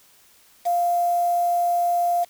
sine tone with quantisation, 698.5 Hz, F5, in tune, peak -18 dBFS, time 0.65-2.25 s, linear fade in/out 20 ms, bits 6, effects white hiss -55 dBFS RMS until 2.29 s

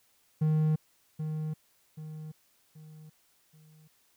triangle tone with echo, 155.2 Hz, D#3, 4 cents flat, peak -21 dBFS, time 0.41-0.76 s, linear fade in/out 10 ms, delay 780 ms, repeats 4, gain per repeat -8 dB, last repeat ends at 3.88 s, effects white hiss -68 dBFS RMS until 4.16 s

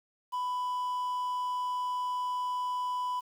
triangle tone with quantisation, 995 Hz, B5, 13 cents sharp, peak -28 dBFS, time 0.32-3.21 s, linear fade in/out 20 ms, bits 9, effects none

